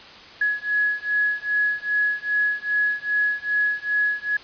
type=beating tone pair; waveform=sine; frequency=1683 / 1685.5 Hz; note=G#6 / G#6; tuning=+23 / +25 cents; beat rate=2.5 Hz; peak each=-23 dBFS; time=0.41-4.37 s; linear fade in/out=5 ms; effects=white hiss -43 dBFS RMS until 4.43 s + resampled to 11025 Hz